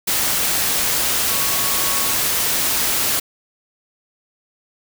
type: tone in noise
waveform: sine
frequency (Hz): 1108.7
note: C#6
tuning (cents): 0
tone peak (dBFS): -30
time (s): 1.29-2.13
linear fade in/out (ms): 10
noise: white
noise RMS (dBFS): -19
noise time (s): 0.07-3.2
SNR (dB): -14
effects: none